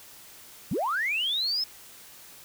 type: linear sweep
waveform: sine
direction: up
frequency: 116.54 to 5274 Hz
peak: -24 dBFS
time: 0.71-1.64 s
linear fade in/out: 5 ms
effects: tanh soft clip ceiling -20 dBFS + white hiss -49 dBFS RMS until 2.44 s